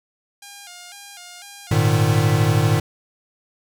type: tone with vibrato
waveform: 5% pulse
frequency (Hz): 757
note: F#5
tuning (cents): +39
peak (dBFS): -26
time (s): 0.42-2.25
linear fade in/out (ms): 5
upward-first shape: square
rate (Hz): 2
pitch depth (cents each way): 110
type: chord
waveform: square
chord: Ab suspended second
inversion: none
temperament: equal with one note detuned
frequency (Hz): 103.83 / 116.54 / 152.27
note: Ab2 / Bb2 / Eb3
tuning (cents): 0 / 0 / -37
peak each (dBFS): -20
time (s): 1.71-2.8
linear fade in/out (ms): 5
effects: none